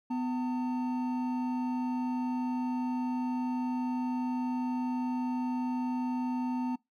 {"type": "tone pair together", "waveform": "triangle", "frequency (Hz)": [250.2, 900], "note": ["B3", "A5"], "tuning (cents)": [23, 39], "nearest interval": "octave + minor seventh", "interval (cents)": 2216, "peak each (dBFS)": [-28, -36], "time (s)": [0.1, 6.76], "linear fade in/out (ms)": 10, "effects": ["noise-tail reverb RT60 0.2 s tail -24 dB re dry"]}